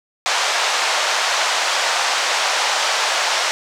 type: band-pass noise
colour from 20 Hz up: pink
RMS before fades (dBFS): -19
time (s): 0.26-3.51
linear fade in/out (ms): 0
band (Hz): 650 to 6900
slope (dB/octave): 24
effects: none